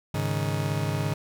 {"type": "chord", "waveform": "40% pulse", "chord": "Ab suspended fourth", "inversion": "none", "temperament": "just", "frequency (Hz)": [103.83, 138.43, 155.74], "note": ["Ab2", "Db3", "Eb3"], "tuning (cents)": [0, -2, 2], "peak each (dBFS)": -29, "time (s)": [0.14, 1.14], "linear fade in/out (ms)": 5, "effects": []}